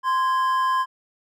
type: tone pair together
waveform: triangle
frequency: 1040 / 1650.9 Hz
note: C6 / G#6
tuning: -11 / -11 cents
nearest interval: minor sixth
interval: 800 cents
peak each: -17 / -28 dBFS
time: 0.03-0.86 s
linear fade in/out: 50 ms
effects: none